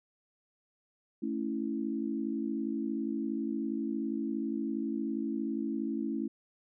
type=chord; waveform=sine; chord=A major; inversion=none; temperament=equal; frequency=220 / 277.2 / 329.6 Hz; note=A3 / C#4 / E4; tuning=0 / 0 / 0 cents; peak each=-35 / -35 / -36 dBFS; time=1.22-6.28 s; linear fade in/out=10 ms; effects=none